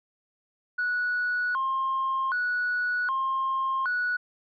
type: tone with vibrato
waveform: sine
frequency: 1250 Hz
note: D#6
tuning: 8 cents sharp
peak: -23 dBFS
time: 0.78-4.17 s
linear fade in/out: 10 ms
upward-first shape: square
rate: 0.65 Hz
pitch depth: 280 cents each way
effects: tanh soft clip ceiling -21 dBFS